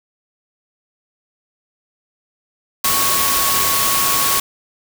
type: tone in noise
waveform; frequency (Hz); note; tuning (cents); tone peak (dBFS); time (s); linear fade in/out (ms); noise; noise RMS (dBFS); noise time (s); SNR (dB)
sine; 1108.7; C#6; 0; -21; 2.84-4.4; 5; white; -17; 2.84-4.4; -7
effects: none